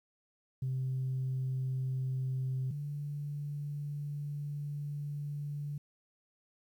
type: tone pair in turn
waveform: sine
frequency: 130.81 / 145.35 Hz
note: C3 / D3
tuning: 0 / -18 cents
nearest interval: major second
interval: 182 cents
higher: second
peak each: -30 / -35 dBFS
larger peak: first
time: 0.62-2.71 / 2.71-5.78 s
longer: second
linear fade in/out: 5 ms
effects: tanh soft clip ceiling -28 dBFS + 11-bit